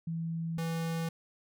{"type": "tone pair in turn", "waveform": ["sine", "square"], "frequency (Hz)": [164.81, 164.81], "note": ["E3", "E3"], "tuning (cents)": [0, 0], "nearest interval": "unison", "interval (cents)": 0, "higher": "neither", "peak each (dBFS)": [-32, -32], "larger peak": "neither", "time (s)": [[0.07, 0.58], [0.58, 1.09]], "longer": "neither", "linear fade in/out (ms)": 5, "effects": []}